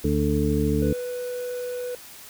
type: harmonic tone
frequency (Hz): 73.42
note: D2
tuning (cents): 0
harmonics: 1 / 2 / 3 / 4 / 6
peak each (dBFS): -26 / -26 / -26 / -26 / -26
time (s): 0.04-0.93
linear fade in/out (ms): 5
type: tone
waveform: triangle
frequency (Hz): 493.9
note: B4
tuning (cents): 0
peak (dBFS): -26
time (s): 0.82-1.95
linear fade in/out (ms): 2
effects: white hiss -44 dBFS RMS until 2.29 s